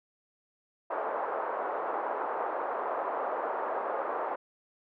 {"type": "band-pass noise", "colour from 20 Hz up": "pink", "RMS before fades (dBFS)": -33, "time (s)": [0.9, 4.36], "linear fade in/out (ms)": 10, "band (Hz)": [480, 1200], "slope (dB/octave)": 24, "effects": []}